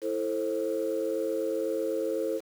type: chord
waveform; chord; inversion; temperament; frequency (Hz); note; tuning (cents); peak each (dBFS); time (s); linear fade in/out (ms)
sine; A minor; second; just; 330 / 440 / 528; E4 / A4 / C5; +2 / 0 / +16; -32 / -30 / -30; 0.01-2.41; 50
effects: tanh soft clip ceiling -20 dBFS + 8-bit